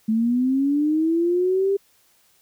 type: linear sweep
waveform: sine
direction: up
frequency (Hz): 216 to 400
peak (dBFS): -17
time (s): 0.08-1.77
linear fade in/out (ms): 10
effects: white hiss -60 dBFS RMS until 2.41 s